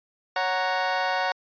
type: chord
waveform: 25% pulse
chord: F# major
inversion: second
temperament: equal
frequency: 554.4 / 740 / 932.3 Hz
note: C#5 / F#5 / A#5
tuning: 0 / 0 / 0 cents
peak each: -26 / -22 / -25 dBFS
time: 0.36-1.32 s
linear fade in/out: 2 ms
effects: resampled to 11025 Hz